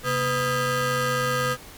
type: ring-modulated tone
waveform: 25% pulse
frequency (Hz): 370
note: F#4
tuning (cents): 0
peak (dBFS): -15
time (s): 0.03-1.57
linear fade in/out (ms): 50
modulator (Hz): 873
effects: pink hiss -44 dBFS RMS until 1.77 s + MP3 96 kbps